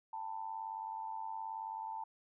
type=tone with amplitude modulation; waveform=sine; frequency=888 Hz; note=A5; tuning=16 cents sharp; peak=-36 dBFS; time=0.13-2.04 s; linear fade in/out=5 ms; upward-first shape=sine; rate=98.9 Hz; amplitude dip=75%; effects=none